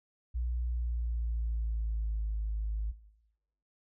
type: tone with pitch glide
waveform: sine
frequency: 60 to 53.15 Hz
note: B1 to G#1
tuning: -49 to +41 cents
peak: -29 dBFS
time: 0.34-2.92 s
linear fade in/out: 20 ms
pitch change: -210 cents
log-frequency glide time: 0.66-2.26 s
effects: noise-tail reverb RT60 0.9 s tail -18 dB re dry + tanh soft clip ceiling -26 dBFS